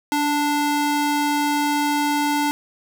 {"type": "ring-modulated tone", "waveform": "square", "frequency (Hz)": 587.3, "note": "D5", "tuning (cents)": 0, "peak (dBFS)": -16, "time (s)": [0.12, 2.51], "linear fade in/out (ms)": 0, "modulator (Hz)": 297, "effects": []}